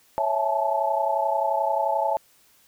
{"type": "chord", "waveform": "sine", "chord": "A major seventh", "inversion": "first", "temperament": "equal with one note detuned", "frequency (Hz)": [554.4, 659.3, 848.6, 880], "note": ["C#5", "E5", "G#5", "A5"], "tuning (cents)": [0, 0, 37, 0], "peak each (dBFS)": [-28, -26, -26, -26], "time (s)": [0.18, 2.17], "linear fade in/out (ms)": 0, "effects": ["white hiss -59 dBFS RMS until 2.67 s"]}